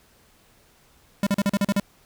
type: tone bursts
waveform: square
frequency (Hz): 200.5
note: G3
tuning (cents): +39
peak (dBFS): -19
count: 8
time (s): 1.23-1.799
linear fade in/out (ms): 2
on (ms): 37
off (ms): 39
effects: pink hiss -58 dBFS RMS until 2.05 s